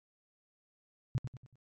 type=tone with echo; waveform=sine; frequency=126.3 Hz; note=B2; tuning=39 cents sharp; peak=-27 dBFS; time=1.15-1.18 s; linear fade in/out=0 ms; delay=94 ms; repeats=4; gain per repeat=-8 dB; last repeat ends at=1.556 s; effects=MP3 32 kbps